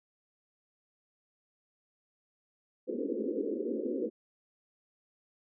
white band-pass noise, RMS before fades -34 dBFS, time 2.87-4.1 s, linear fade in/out 20 ms, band 220 to 510 Hz, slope 96 dB/octave, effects none

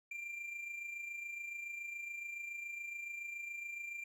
triangle tone with amplitude modulation, 2375 Hz, D7, 19 cents sharp, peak -38 dBFS, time 0.11-4.04 s, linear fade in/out 5 ms, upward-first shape sine, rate 27.1 Hz, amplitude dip 50%, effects none

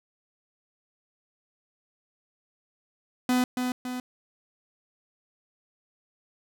45% pulse tone with echo, 250.7 Hz, B3, 26 cents sharp, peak -21 dBFS, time 3.29-3.44 s, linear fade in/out 2 ms, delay 280 ms, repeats 2, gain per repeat -5 dB, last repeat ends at 4 s, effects none

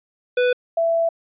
square / sine tone pair in turn, 495.2 / 665.3 Hz, B4 / E5, +5 / +16 cents, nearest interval perfect fourth, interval 511 cents, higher second, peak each -16 dBFS, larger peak neither, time 0.37-0.53 / 0.77-1.09 s, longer second, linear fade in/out 5 ms, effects resampled to 8000 Hz

